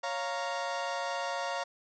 30% pulse chord, Bb minor, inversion first, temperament equal, 554.4 / 698.5 / 932.3 Hz, Db5 / F5 / Bb5, 0 / 0 / 0 cents, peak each -34 dBFS, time 0.03-1.64 s, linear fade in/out 10 ms, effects resampled to 16000 Hz

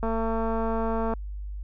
click train, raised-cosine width 1 ms, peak -16 dBFS, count 250, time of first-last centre 0.03-1.137 s, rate 225 Hz, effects added 50 Hz sine -32 dBFS peak until 1.63 s

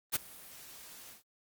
white noise with ADSR envelope, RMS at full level -28 dBFS, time 0.12-1.23 s, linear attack 35 ms, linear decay 17 ms, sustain -23 dB, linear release 130 ms, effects Opus 32 kbps

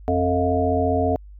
harmonic tone with a mistuned harmonic, 88.8 Hz, F2, 29 cents sharp, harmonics 1 / 3 / 5 / 7 / 8, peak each -24 / -24 / -24 / -24 / -24 dBFS, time 0.08-1.16 s, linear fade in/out 0 ms, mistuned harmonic 7, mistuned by +38 cents, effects added 50 Hz sine -39 dBFS peak until 1.39 s

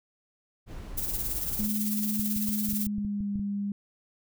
brown noise, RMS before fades -38 dBFS, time 0.66-1.69 s, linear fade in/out 50 ms
violet noise with tremolo, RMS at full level -30 dBFS, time 0.97-2.87 s, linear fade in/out 10 ms, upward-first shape sine, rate 18 Hz, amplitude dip 50%
sine tone with pitch glide, 210.1 to 201.8 Hz, G#3 to G#3, +20 to -49 cents, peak -28 dBFS, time 1.59-3.72 s, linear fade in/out 2 ms, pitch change -69 cents, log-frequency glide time 2.65-3.32 s
clicks, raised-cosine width 5 ms, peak -26 dBFS, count 11, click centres 2.195 / 2.364 / 2.488 / 2.688 / 2.731 / 2.868 / 2.983 / 3.049 / 3.206 / 3.357 / 3.395 s
effects none

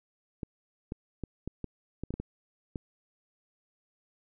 clicks, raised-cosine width 3 ms, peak -22 dBFS, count 10, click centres 0.432 / 0.921 / 1.237 / 1.476 / 1.643 / 2.036 / 2.106 / 2.14 / 2.2 / 2.758 s, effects none

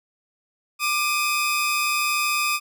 sawtooth tone pair together, 1189 / 2519 Hz, D6 / D#7, +21 / +21 cents, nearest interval octave + minor second, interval 1300 cents, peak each -20 dBFS, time 0.79-2.6 s, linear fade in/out 50 ms, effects none

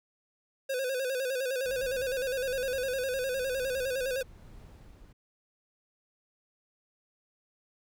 square tone with vibrato, 520 Hz, C5, 11 cents flat, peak -30 dBFS, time 0.69-4.23 s, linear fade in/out 10 ms, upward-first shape square, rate 9.8 Hz, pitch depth 67 cents each way
brown noise with tremolo, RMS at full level -48 dBFS, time 1.65-5.13 s, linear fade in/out 10 ms, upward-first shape triangle, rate 1.1 Hz, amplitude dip 40%
effects none

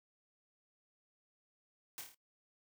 white noise with echo, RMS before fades -45 dBFS, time 1.98-2.01 s, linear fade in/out 0 ms, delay 27 ms, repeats 5, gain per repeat -4 dB, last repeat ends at 2.145 s, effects noise-tail reverb RT60 0.1 s tail -18 dB re dry + high-pass 150 Hz 12 dB/octave

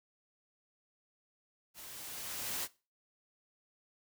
white noise with level ramp, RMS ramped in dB -50 to -36 dBFS, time 1.74-2.68 s, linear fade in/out 50 ms, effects noise-tail reverb RT60 0.3 s tail -19 dB re dry

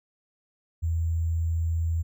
sine tone with sample-and-hold, 82.5 Hz, E2, 2 cents sharp, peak -23 dBFS, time 0.82-2.03 s, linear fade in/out 20 ms, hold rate 7350 Hz, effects none

